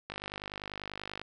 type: click train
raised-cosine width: 0.3 ms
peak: -22 dBFS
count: 57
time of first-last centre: 0.1-1.216 s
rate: 50.2 Hz
effects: none